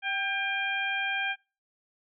harmonic tone with a mistuned harmonic, 799 Hz, G5, 33 cents sharp, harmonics 1 / 2 / 3 / 4, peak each -35 / -31 / -32 / -36 dBFS, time 0.02-1.36 s, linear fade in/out 50 ms, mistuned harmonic 1, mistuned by -45 cents, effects noise-tail reverb RT60 0.3 s tail -21 dB re dry

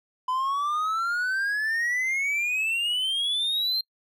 triangle exponential sweep, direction up, 1005 to 4186 Hz, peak -22 dBFS, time 0.28-3.81 s, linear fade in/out 5 ms, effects noise-tail reverb RT60 0.1 s tail -25 dB re dry

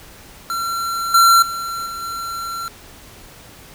square tone with level steps, 1363 Hz, F6, 43 cents flat, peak -21 / -9 / -24 / -27 / -25 dBFS, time 0.5-2.68 s, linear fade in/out 0 ms, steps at 1.14 / 1.42 / 1.86 / 2.02 s, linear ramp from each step 5 ms, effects pink hiss -42 dBFS RMS until 3.74 s

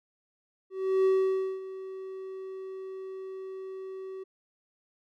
triangle tone with ADSR envelope, 380.6 Hz, F#4, 49 cents sharp, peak -18 dBFS, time 0.7-4.24 s, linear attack 350 ms, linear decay 550 ms, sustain -17 dB, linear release 13 ms, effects none

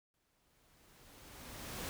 pink noise with exponential growth, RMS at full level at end -41 dBFS, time 0.14-1.89 s, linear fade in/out 0 ms, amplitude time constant 380 ms, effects none

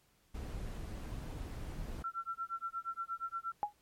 brown noise, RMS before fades -42 dBFS, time 0.34-2.03 s, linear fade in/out 10 ms
sine tone with tremolo, 1353 Hz, E6, 45 cents sharp, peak -34 dBFS, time 2.04-3.52 s, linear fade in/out 2 ms, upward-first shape sine, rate 8.5 Hz, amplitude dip 100%
sine tone with exponential decay, 830.6 Hz, G#5, in tune, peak -26 dBFS, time 3.63-3.73 s, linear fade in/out 0 ms, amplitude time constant 21 ms
effects pink hiss -71 dBFS RMS until 3.81 s + MP3 64 kbps

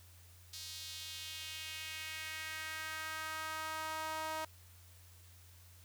sawtooth tone with high-pass filter sweep, 315.2 Hz, D#4, 23 cents sharp, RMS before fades -43 dBFS, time 0.53-4.45 s, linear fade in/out 5 ms, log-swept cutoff 4400 to 820 Hz, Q 2, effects added 88 Hz sine -58 dBFS peak until 5.84 s + white hiss -63 dBFS RMS until 5.84 s

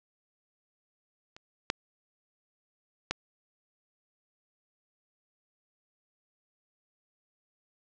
clicks, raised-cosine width 0.2 ms, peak -30 / -9 / -11 dBFS, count 3, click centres 1.365 / 1.701 / 3.11 s, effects low-pass 7000 Hz 12 dB/octave

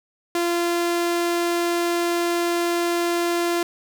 sawtooth tone, 344.4 Hz, F4, 24 cents flat, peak -16 dBFS, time 0.35-3.63 s, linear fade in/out 2 ms, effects none

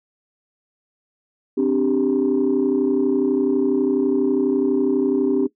sine chord, C suspended second, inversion none, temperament equal, 261.6 / 293.7 / 392 Hz, C4 / D4 / G4, 0 / 0 / 0 cents, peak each -19 dBFS, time 1.57-5.47 s, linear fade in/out 10 ms, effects noise-tail reverb RT60 0.1 s tail -17 dB re dry + tanh soft clip ceiling -10 dBFS

